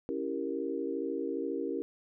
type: chord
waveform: sine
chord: C# diminished seventh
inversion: none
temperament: equal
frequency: 277.2 / 329.6 / 392 / 466.2 Hz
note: C#4 / E4 / G4 / Bb4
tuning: 0 / 0 / 0 / 0 cents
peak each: -37 / -37 / -37 / -37 dBFS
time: 0.09-1.82 s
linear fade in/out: 0 ms
effects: none